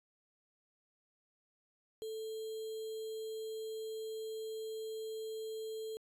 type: tone with sample-and-hold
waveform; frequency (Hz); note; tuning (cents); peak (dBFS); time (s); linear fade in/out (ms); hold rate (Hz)
sine; 440; A4; 0; -39; 2.02-5.97; 0; 3675
effects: resampled to 32000 Hz

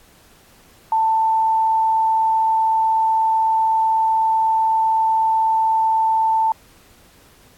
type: tone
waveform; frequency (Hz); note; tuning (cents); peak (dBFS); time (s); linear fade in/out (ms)
sine; 888; A5; +16; -14; 0.92-6.52; 2
effects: pink hiss -51 dBFS RMS until 7.57 s + AAC 64 kbps

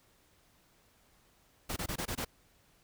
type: noise bursts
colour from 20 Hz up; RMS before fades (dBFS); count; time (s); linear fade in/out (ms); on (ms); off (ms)
pink; -36; 6; 1.69-2.25; 10; 75; 22
effects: pink hiss -67 dBFS RMS until 2.83 s

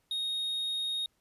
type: tone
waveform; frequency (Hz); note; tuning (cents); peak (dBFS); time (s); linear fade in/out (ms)
triangle; 3729; A#7; 0; -29; 0.11-1.06; 2
effects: pink hiss -74 dBFS RMS until 1.2 s + resampled to 32000 Hz

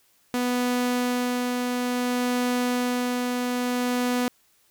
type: tone with tremolo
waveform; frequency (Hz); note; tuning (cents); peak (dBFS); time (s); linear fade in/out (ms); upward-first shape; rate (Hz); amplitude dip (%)
sawtooth; 246.9; B3; 0; -18; 0.34-4.28; 0; sine; 0.58; 25
effects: white hiss -63 dBFS RMS until 4.7 s

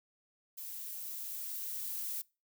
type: noise with level ramp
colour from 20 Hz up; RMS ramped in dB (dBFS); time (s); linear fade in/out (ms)
violet; -44 to -38; 0.57-2.22; 10
effects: noise-tail reverb RT60 0.3 s tail -24 dB re dry

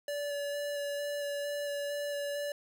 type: tone with vibrato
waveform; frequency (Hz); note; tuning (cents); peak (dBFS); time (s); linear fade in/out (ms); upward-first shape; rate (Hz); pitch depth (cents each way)
square; 576; D5; -34; -34; 0.08-2.52; 2; square; 2.2; 10
effects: none

